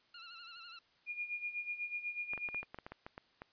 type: tone with vibrato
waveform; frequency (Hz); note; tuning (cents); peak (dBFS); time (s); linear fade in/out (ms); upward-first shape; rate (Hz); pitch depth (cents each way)
5% pulse; 1378; F6; -24; -34; 0.14-0.79; 5; sine; 12; 67
type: tone with tremolo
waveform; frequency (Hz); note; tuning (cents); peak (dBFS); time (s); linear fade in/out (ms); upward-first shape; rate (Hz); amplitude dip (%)
sine; 2427; D#7; -44; -35; 1.06-2.65; 50; sine; 8.1; 75
type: clicks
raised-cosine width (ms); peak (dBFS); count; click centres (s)
0.5; -30; 12; 2.335 / 2.377 / 2.488 / 2.546 / 2.63 / 2.745 / 2.787 / 2.865 / 2.92 / 3.065 / 3.179 / 3.419
effects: white hiss -70 dBFS RMS until 3.52 s + resampled to 11025 Hz